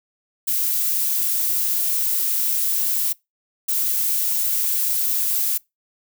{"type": "noise bursts at uneven times", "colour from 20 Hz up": "violet", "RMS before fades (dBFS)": -21, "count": 2, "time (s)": [[0.47, 3.13], [3.68, 5.58]], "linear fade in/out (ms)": 10, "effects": ["noise-tail reverb RT60 0.2 s tail -24 dB re dry"]}